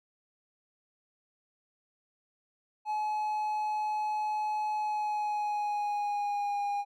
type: tone with pitch glide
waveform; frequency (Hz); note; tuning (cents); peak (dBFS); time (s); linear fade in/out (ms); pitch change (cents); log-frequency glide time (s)
triangle; 851 to 813; G#5 to G#5; +42 to -37; -27; 2.85-6.85; 50; -79; 4.74-6.61
effects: none